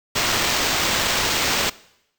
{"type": "noise with sample-and-hold", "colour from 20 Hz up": "violet", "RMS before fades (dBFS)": -21, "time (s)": [0.15, 1.7], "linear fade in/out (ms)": 10, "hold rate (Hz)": 11025, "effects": ["noise-tail reverb RT60 0.8 s tail -21 dB re dry"]}